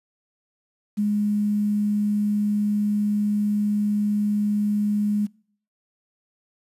sine tone with quantisation, 207.7 Hz, G#3, in tune, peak -19 dBFS, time 0.97-5.27 s, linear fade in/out 20 ms, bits 8, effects noise-tail reverb RT60 0.6 s tail -25 dB re dry + resampled to 32000 Hz

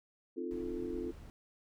sine chord, F dominant seventh, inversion second, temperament equal with one note detuned, 261.6 / 311.1 / 347.6 / 440 Hz, C4 / Eb4 / F4 / A4, 0 / 0 / -8 / 0 cents, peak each -42 / -45 / -39 / -43 dBFS, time 0.36-1.12 s, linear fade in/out 20 ms
brown noise, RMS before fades -49 dBFS, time 0.51-1.3 s, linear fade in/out 0 ms
effects none

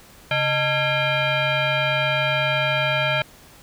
sine tone with frequency modulation, 892 Hz, A5, 23 cents sharp, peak -18 dBFS, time 0.31-3.22 s, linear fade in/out 2 ms, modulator 754 Hz, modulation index 3, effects pink hiss -48 dBFS RMS until 3.62 s

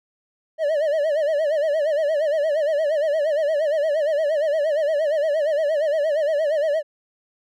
triangle tone with vibrato, 606 Hz, D#5, 46 cents flat, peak -16 dBFS, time 0.58-6.83 s, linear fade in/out 50 ms, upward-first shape sine, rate 8.6 Hz, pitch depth 120 cents each way, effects none

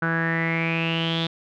sawtooth tone with low-pass filter sweep, 164.9 Hz, E3, 1 cent sharp, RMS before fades -24 dBFS, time 0.02-1.27 s, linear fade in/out 5 ms, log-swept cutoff 1500 to 3600 Hz, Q 9.7, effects none

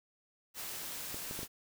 white noise, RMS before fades -42 dBFS, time 0.54-1.48 s, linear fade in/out 50 ms
clicks, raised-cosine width 2 ms, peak -30 dBFS, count 4, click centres 1.144 / 1.311 / 1.391 / 1.431 s
effects none

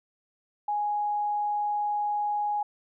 sine tone, 830.6 Hz, G#5, in tune, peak -25 dBFS, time 0.68-2.63 s, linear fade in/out 5 ms, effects none

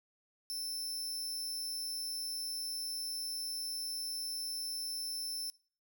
sawtooth tone with amplitude modulation, 5320 Hz, E8, 15 cents sharp, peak -33 dBFS, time 0.5-5.5 s, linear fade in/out 0 ms, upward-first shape sine, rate 172 Hz, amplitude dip 30%, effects noise-tail reverb RT60 0.4 s tail -20 dB re dry

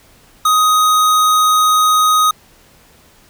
square tone, 1252 Hz, D#6, 10 cents sharp, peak -10 dBFS, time 0.45-2.31 s, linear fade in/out 5 ms, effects pink hiss -48 dBFS RMS until 3.29 s

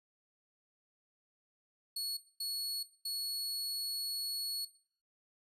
sawtooth tone bursts at uneven times, 4369 Hz, C#8, 26 cents flat, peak -33 dBFS, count 3, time 1.96-2.17 / 2.4-2.83 / 3.05-4.65 s, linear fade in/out 5 ms, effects noise-tail reverb RT60 0.5 s tail -17 dB re dry + resampled to 32000 Hz

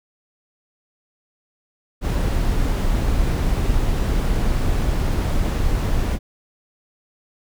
brown noise, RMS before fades -19 dBFS, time 2.01-6.19 s, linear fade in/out 50 ms, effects none

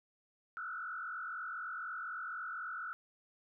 sine tone with frequency modulation, 1396.9 Hz, F6, in tune, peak -39 dBFS, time 0.57-2.93 s, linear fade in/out 0 ms, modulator 44 Hz, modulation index 2.3, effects none

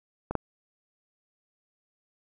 clicks, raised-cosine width 1 ms, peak -17 / -11 dBFS, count 2, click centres 0.31 / 0.353 s, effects none

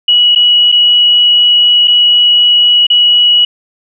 sine tone with dropouts, 2924 Hz, F#7, 21 cents flat, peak -4 dBFS, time 0.08-3.45 s, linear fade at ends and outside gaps 5 ms, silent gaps 0.351-0.358 / 0.718-0.723 / 1.875-1.879 / 2.868-2.901 s, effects none

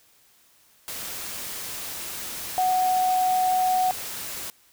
sine tone in noise, 740 Hz, F#5, in tune, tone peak -19 dBFS, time 2.58-3.91 s, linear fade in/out 0 ms, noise white, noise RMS -34 dBFS, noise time 0.88-4.5 s, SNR +12 dB, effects white hiss -59 dBFS RMS until 4.72 s

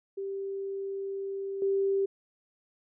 sine tone with level steps, 392 Hz, G4, in tune, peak -32 / -24 dBFS, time 0.17-2.06 s, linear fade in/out 10 ms, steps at 1.62 s, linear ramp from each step 2 ms, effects none

